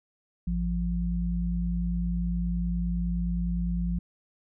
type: tone pair together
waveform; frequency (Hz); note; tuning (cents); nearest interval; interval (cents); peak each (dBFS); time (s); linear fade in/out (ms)
sine; 54.9 / 174.5; A1 / F3; -3 / -1; octave + minor sixth; 2002; -28; 0.47-3.99; 5
effects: none